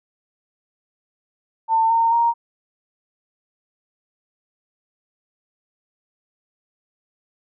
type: tone with pitch steps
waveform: sine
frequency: 898 / 915.8 / 934 Hz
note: A5 / A#5 / A#5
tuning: +35 / -31 / +3 cents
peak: -14 dBFS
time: 1.68-2.34 s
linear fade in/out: 50 ms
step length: 220 ms
effects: none